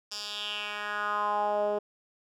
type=tone with band-pass filter sweep; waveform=10% pulse; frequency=207.7 Hz; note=G#3; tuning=in tune; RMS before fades=-31 dBFS; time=0.11-1.79 s; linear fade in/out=10 ms; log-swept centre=5300 to 490 Hz; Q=3.5; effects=none